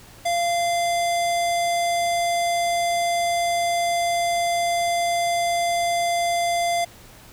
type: tone with low-pass filter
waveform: square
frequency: 690 Hz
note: F5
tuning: 21 cents flat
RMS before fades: -22 dBFS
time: 0.25-6.85 s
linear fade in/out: 10 ms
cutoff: 10000 Hz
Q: 1.3
effects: added 113 Hz sine -53 dBFS peak until 7.32 s + pink hiss -47 dBFS RMS until 7.32 s